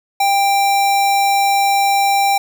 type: tone with sample-and-hold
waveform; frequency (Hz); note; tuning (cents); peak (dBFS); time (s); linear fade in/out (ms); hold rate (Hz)
sine; 795; G5; +24; -11; 0.2-2.38; 5; 3150
effects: none